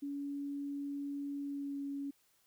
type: tone with pitch glide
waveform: sine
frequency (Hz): 283.1 to 280.2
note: C#4 to C#4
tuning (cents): +37 to +19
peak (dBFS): -37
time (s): 0.02-2.11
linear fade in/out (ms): 10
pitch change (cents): -18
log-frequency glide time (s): 1.43-1.8
effects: white hiss -72 dBFS RMS until 2.46 s